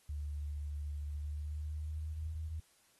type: tone with pitch glide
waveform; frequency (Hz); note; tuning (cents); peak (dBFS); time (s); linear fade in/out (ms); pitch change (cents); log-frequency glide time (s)
sine; 73.42 to 79.15; D2 to D#2; 0 to +30; -37; 0.09-2.6; 5; +130; 1.12-2.35
effects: white hiss -69 dBFS RMS until 2.99 s + AAC 32 kbps